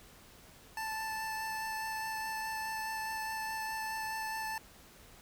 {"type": "tone with vibrato", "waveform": "25% pulse", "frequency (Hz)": 880, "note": "A5", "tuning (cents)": 0, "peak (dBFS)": -32, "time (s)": [0.77, 4.58], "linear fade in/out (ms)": 2, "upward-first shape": "triangle", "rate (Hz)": 4.8, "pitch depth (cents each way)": 11, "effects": ["pink hiss -57 dBFS RMS until 5.21 s"]}